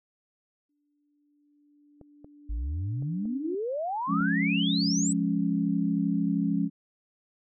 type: tone with exponential growth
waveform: sine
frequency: 292.2 Hz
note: D4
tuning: 9 cents flat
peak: -34 dBFS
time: 0.69-3.55 s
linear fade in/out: 5 ms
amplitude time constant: 620 ms
type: clicks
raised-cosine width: 2 ms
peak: -34 dBFS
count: 5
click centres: 2.013 / 2.245 / 3.024 / 3.255 / 4.208 s
type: exponential sweep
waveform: sine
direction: up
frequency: 49 to 8180 Hz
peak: -28 dBFS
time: 2.49-5.13 s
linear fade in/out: 10 ms
type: chord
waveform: sine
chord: Db major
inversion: first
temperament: equal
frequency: 174.61 / 207.7 / 277.2 Hz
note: F3 / Ab3 / Db4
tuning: 0 / 0 / 0 cents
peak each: -28 dBFS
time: 4.07-6.7 s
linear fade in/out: 50 ms
effects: none